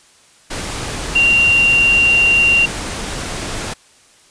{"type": "tone in noise", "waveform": "sine", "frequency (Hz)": 2767, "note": "F7", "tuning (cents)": -17, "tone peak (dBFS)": -9, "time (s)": [1.15, 2.66], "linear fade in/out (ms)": 10, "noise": "pink", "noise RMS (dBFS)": -24, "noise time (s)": [0.5, 3.74], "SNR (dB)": 12, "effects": ["white hiss -49 dBFS RMS until 4.3 s", "resampled to 22050 Hz"]}